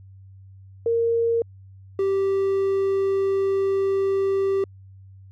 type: tone pair in turn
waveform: sine / triangle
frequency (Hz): 462.9 / 390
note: A#4 / G4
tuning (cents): -12 / -9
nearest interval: minor third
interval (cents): 297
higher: first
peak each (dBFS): -18 / -17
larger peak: second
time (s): 0.86-1.42 / 1.99-4.64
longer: second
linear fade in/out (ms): 2
effects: added 96 Hz sine -43 dBFS peak until 5.31 s